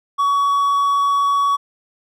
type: tone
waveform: triangle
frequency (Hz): 1127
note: C#6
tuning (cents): +28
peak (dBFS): -12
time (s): 0.18-1.57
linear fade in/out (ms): 20
effects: none